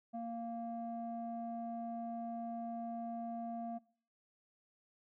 square tone with low-pass filter, 231.8 Hz, A#3, 10 cents flat, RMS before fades -42 dBFS, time 0.13-3.79 s, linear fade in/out 20 ms, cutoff 650 Hz, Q 4.1, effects noise-tail reverb RT60 0.5 s tail -22 dB re dry

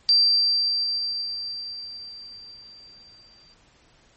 sine tone with exponential decay, 4699 Hz, D8, in tune, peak -13 dBFS, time 0.09-3.54 s, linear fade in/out 0 ms, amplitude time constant 750 ms, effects pink hiss -58 dBFS RMS until 4.16 s + MP3 32 kbps

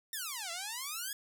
5% pulse exponential two-way sweep, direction down then up, 1864.7 to 660 to 1702 Hz, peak -26 dBFS, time 0.13-1.13 s, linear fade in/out 2 ms, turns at 0.51 s, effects none

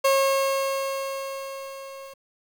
30% pulse tone with level ramp, 543 Hz, C#5, 36 cents flat, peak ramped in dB -14 to -37 dBFS, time 0.04-2.14 s, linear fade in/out 10 ms, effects 9-bit

